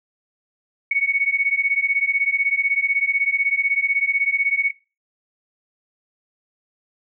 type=beating tone pair; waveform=sine; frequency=2216 / 2232 Hz; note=C#7 / C#7; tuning=-1 / +11 cents; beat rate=16 Hz; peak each=-20 dBFS; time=0.91-4.71 s; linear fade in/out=5 ms; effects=noise-tail reverb RT60 0.3 s tail -20 dB re dry